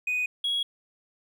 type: tone pair in turn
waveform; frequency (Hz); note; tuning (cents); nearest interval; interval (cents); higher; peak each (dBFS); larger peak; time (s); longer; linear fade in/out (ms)
triangle; 2489 / 3322; D#7 / G#7; 0 / 0; perfect fourth; 500; second; -22; neither; 0.07-0.26 / 0.44-0.63; neither; 5
effects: tanh soft clip ceiling -20 dBFS